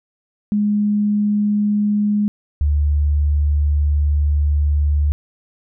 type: tone pair in turn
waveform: sine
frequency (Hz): 207.7 / 73.43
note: G#3 / D2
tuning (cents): 0 / 0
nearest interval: octave + tritone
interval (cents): 1800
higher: first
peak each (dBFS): -14 / -13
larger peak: second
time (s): 0.52-2.28 / 2.61-5.12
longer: second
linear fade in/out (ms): 0
effects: none